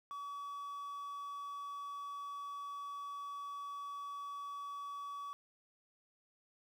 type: tone with quantisation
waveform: triangle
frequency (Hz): 1138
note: C#6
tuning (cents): +45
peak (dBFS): -40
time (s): 0.11-5.33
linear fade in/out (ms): 0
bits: 11
effects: none